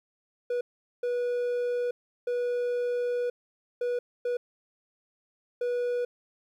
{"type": "tone bursts at uneven times", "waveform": "triangle", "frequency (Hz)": 487.2, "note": "B4", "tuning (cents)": -24, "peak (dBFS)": -24, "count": 6, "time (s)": [[0.5, 0.61], [1.03, 1.91], [2.27, 3.3], [3.81, 3.99], [4.25, 4.37], [5.61, 6.05]], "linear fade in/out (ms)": 5, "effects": ["11-bit"]}